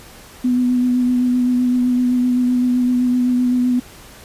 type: tone with vibrato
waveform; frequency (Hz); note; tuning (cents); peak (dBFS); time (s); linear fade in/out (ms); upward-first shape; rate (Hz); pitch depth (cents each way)
sine; 248.5; B3; +11; -13; 0.44-3.8; 10; sine; 7.8; 18
effects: pink hiss -41 dBFS RMS until 4.24 s + resampled to 32000 Hz